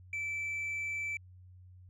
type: tone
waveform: sine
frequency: 2322 Hz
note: D7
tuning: 20 cents flat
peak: -31 dBFS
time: 0.13-1.17 s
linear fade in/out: 2 ms
effects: tanh soft clip ceiling -33 dBFS + added 91 Hz sine -52 dBFS peak until 1.89 s